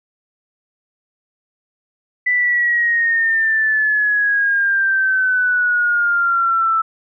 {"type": "exponential sweep", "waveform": "sine", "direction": "down", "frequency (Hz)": [1991, 1318.5], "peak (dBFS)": -13, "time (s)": [2.26, 6.82], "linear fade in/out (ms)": 10, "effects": []}